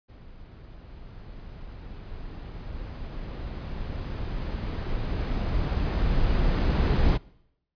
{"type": "noise with level ramp", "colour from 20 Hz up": "brown", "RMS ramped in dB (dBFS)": [-47, -20], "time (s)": [0.08, 7.18], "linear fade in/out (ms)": 20, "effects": ["noise-tail reverb RT60 0.8 s tail -23 dB re dry", "resampled to 11025 Hz"]}